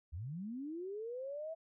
sine linear sweep, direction up, 69.5 to 660 Hz, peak -40 dBFS, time 0.12-1.55 s, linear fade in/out 20 ms, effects none

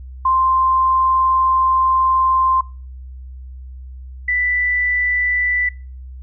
sine tone pair in turn, 1046.5 / 1980.1 Hz, C6 / B6, 0 / +4 cents, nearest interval major seventh, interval 1104 cents, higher second, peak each -12 / -15 dBFS, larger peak first, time 0.25-2.61 / 4.28-5.69 s, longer first, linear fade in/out 5 ms, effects noise-tail reverb RT60 0.4 s tail -23 dB re dry + added 64 Hz sine -31 dBFS peak until 6.22 s

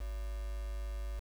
sine tone with quantisation, 51.91 Hz, G#1, in tune, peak -36 dBFS, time 0-1.2 s, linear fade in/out 10 ms, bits 8, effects none

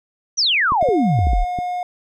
sine exponential sweep, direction down, 6160 to 30.1 Hz, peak -14 dBFS, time 0.37-1.45 s, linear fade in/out 20 ms
clicks, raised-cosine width 3 ms, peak -15 dBFS, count 7, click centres 0.721 / 0.827 / 0.888 / 1.19 / 1.27 / 1.333 / 1.588 s
triangle tone, 718 Hz, F5, 48 cents sharp, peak -19 dBFS, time 0.81-1.83 s, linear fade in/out 2 ms
effects none

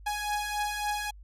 sawtooth beating tone pair, 830.6 / 834.2 Hz, G#5 / G#5, 0 / +7 cents, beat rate 3.6 Hz, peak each -31 / -27 dBFS, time 0.06-1.11 s, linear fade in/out 10 ms, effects added 50 Hz sine -46 dBFS peak until 1.23 s + resampled to 32000 Hz

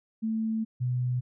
sine tone pair in turn, 221.6 / 124.73 Hz, A3 / B2, +13 / +18 cents, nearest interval minor seventh, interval 995 cents, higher first, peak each -26 / -25 dBFS, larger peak second, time 0.22-0.65 / 0.8-1.21 s, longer first, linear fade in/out 20 ms, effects none

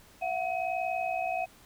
sine tone cluster, 676 / 737 / 2539 Hz, E5 / F#5 / D#7, +43 / -7 / +34 cents, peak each -33 / -31 / -37 dBFS, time 0.21-1.46 s, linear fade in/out 20 ms, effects pink hiss -57 dBFS RMS until 1.65 s

